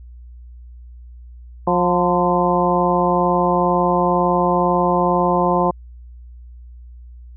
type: harmonic tone with a mistuned harmonic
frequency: 177.8 Hz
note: F3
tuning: 31 cents sharp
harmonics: 1 / 2 / 3 / 4 / 5 / 6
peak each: -21 / -21 / -21 / -21 / -21 / -21 dBFS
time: 1.67-5.71 s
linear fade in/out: 5 ms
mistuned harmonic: 6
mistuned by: -58 cents
effects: added 60 Hz sine -36 dBFS peak until 7.36 s